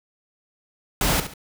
pink noise with echo, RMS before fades -21 dBFS, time 1.01-1.2 s, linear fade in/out 2 ms, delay 69 ms, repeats 2, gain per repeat -10 dB, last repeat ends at 1.338 s, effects none

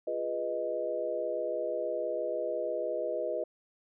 sine chord, F half-diminished seventh, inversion none, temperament equal, 349.2 / 415.3 / 493.9 / 622.3 Hz, F4 / Ab4 / Cb5 / Eb5, 0 / 0 / 0 / 0 cents, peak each -39 / -39 / -35 / -33 dBFS, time 0.07-3.44 s, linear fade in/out 5 ms, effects none

